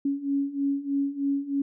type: beating tone pair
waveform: sine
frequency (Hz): 277.2 / 280.4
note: C#4 / C#4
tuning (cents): 0 / +20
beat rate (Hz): 3.2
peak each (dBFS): -29 / -26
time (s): 0.05-1.62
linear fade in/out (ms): 5
effects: none

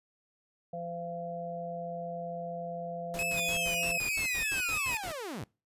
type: harmonic tone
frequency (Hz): 171.1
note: F3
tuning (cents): -35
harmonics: 1 / 3 / 4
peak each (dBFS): -42 / -41 / -38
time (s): 0.73-3.98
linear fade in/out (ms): 5
type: noise bursts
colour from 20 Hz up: pink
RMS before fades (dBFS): -42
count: 12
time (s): 3.14-5.12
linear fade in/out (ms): 0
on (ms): 88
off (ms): 84
type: tone with vibrato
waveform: 45% pulse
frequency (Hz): 2540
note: D#7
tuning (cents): +35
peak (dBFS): -30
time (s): 3.19-4.97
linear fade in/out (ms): 0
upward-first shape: sine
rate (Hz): 3.2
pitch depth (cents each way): 54
type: linear sweep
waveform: sawtooth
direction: down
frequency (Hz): 3586 to 84.4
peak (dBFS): -33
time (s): 3.37-5.44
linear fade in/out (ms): 5
effects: noise-tail reverb RT60 0.3 s tail -24 dB re dry + resampled to 32000 Hz

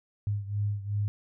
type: beating tone pair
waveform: sine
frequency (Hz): 102 / 104.7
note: G#2 / G#2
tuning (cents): -31 / +15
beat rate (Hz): 2.7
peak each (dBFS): -29 / -33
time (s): 0.27-1.08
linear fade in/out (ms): 0
effects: none

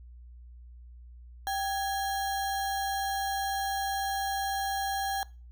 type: tone with sample-and-hold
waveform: sine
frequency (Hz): 784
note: G5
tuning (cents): 0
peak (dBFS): -28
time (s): 1.47-5.23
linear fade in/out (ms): 0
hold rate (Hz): 2450
effects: noise-tail reverb RT60 0.3 s tail -20 dB re dry + added 60 Hz sine -46 dBFS peak until 5.51 s

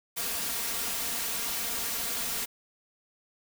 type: noise with comb filter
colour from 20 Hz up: white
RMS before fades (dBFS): -32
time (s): 0.16-2.46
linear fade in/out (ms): 20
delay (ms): 4.3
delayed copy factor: +0.65
effects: none

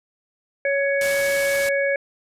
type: harmonic tone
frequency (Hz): 558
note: C#5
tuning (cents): +11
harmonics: 1 / 3 / 4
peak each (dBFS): -20 / -25 / -26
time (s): 0.65-1.96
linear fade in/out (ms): 2
type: low-pass noise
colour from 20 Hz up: white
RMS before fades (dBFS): -31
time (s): 1.01-1.69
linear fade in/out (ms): 2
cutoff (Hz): 12000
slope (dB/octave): 12
effects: resampled to 32000 Hz

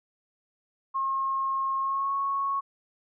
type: tone with pitch glide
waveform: sine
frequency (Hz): 1077 to 1103.4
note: C6 to C#6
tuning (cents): +50 to -8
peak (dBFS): -25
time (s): 0.94-2.61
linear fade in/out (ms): 20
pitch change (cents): +42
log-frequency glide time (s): 1.8-2.13
effects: none

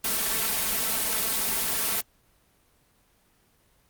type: noise with comb filter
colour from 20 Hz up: white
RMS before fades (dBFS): -26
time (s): 0.04-2.01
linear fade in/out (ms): 5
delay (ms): 4.5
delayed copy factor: +0.7
effects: pink hiss -64 dBFS RMS until 3.89 s + Opus 24 kbps

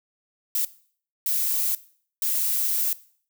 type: noise bursts at uneven times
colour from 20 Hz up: violet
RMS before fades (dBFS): -24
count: 3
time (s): 0.55-0.65 / 1.26-1.75 / 2.22-2.93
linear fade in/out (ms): 2
effects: noise-tail reverb RT60 0.5 s tail -18 dB re dry

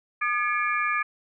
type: tone cluster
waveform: sine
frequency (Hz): 1214 / 1698 / 2187 / 2371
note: D#6 / G#6 / C#7 / D7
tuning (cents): -43 / +38 / -24 / +16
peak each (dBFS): -26 / -28 / -33 / -29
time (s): 0.21-1.03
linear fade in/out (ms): 10
effects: none

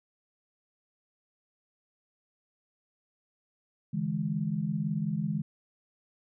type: tone cluster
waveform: sine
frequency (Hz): 143.8 / 162 / 207.7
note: D3 / E3 / G#3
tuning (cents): -36 / -30 / 0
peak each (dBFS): -35 / -31 / -32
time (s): 3.93-5.42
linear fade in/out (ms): 10
effects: none

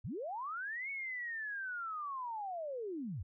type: linear two-way sweep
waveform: sine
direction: up then down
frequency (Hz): 70.9 to 2232 to 70.9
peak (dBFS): -38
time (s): 0.04-3.23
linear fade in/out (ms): 10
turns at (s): 0.9
effects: none

